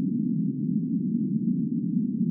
white band-pass noise, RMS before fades -26 dBFS, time 0-2.3 s, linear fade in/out 0 ms, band 160 to 260 Hz, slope 48 dB/octave, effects none

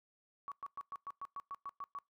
sine tone bursts, 1125 Hz, C#6, 25 cents sharp, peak -40 dBFS, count 11, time 0.48-1.987 s, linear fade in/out 0 ms, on 37 ms, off 110 ms, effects noise-tail reverb RT60 0.2 s tail -23 dB re dry

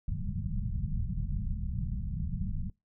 pink low-pass noise, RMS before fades -33 dBFS, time 0.08-2.7 s, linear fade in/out 2 ms, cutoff 210 Hz, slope 96 dB/octave, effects noise-tail reverb RT60 0.2 s tail -22 dB re dry

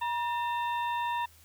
harmonic tone with a mistuned harmonic, 900 Hz, A5, 39 cents sharp, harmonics 1 / 2 / 3 / 4, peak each -29 / -39 / -42 / -44 dBFS, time 0.01-1.26 s, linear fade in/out 10 ms, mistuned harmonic 1, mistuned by +100 cents, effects added 81 Hz sine -59 dBFS peak until 1.44 s + white hiss -59 dBFS RMS until 1.44 s

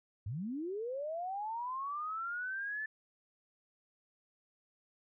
sine linear sweep, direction up, 88.3 to 1760 Hz, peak -36 dBFS, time 0.26-2.86 s, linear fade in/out 5 ms, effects none

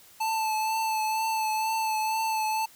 square tone with vibrato, 878 Hz, A5, 4 cents flat, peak -26 dBFS, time 0.2-2.66 s, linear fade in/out 10 ms, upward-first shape triangle, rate 2.1 Hz, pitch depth 28 cents each way, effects white hiss -54 dBFS RMS until 2.75 s

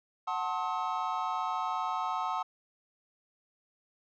triangle chord, F# diminished seventh, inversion none, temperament just, 740 / 888 / 1065.6 / 1278.7 Hz, F#5 / A5 / C6 / Eb6, 0 / +16 / +31 / +47 cents, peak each -34 dBFS, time 0.27-2.43 s, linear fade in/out 10 ms, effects resampled to 16000 Hz

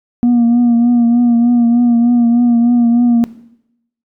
sine tone with vibrato, 237.9 Hz, A#3, 35 cents sharp, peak -5 dBFS, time 0.23-3.24 s, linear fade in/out 0 ms, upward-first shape triangle, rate 3.3 Hz, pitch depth 42 cents each way, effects noise-tail reverb RT60 0.8 s tail -18 dB re dry + tanh soft clip ceiling -6 dBFS

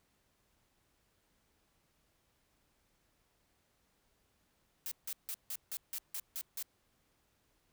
blue noise bursts, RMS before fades -40 dBFS, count 9, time 4.86-6.626 s, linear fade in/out 0 ms, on 54 ms, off 160 ms, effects pink hiss -75 dBFS RMS until 7.72 s

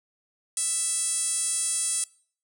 5% pulse tone with band-pass filter, 659.3 Hz, E5, in tune, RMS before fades -27 dBFS, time 0.57-2.04 s, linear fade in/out 2 ms, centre 9300 Hz, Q 5.3, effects noise-tail reverb RT60 0.5 s tail -23 dB re dry

